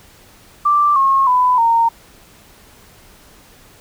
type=tone with pitch steps; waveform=sine; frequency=1174.7 / 1083.4 / 999.3 / 921.7 Hz; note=D6 / C#6 / B5 / A#5; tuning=0 / -40 / +20 / -20 cents; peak=-10 dBFS; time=0.65-1.89 s; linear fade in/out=10 ms; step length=310 ms; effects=pink hiss -46 dBFS RMS until 3.8 s